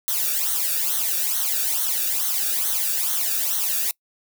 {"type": "noise with flanger", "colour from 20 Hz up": "blue", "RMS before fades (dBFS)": -23, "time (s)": [0.08, 3.91], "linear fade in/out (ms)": 0, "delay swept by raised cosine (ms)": [0.4, 0.99], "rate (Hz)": 2.3, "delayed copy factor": -0.9, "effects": ["noise-tail reverb RT60 0.1 s tail -25 dB re dry"]}